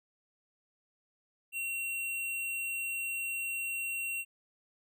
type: tone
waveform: square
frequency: 2736 Hz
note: F7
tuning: 36 cents flat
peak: -34 dBFS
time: 1.52-4.25 s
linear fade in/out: 50 ms
effects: none